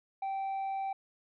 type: tone with tanh clipping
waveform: sine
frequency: 778 Hz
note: G5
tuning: 13 cents flat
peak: -33 dBFS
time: 0.22-0.93 s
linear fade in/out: 5 ms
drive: 3 dB
effects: none